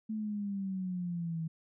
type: exponential sweep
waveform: sine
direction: down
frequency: 220 to 160 Hz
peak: -33 dBFS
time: 0.09-1.48 s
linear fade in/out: 10 ms
effects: none